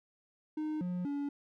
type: tone with pitch steps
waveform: triangle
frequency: 307.7 / 179 / 285 Hz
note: D#4 / F3 / C#4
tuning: -19 / +43 / +48 cents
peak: -31 dBFS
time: 0.57-1.29 s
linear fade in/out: 5 ms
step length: 240 ms
effects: none